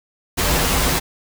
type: noise with comb filter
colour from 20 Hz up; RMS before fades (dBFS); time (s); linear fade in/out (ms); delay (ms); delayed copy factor
pink; -18; 0.37-1; 20; 9.3; -0.75
effects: none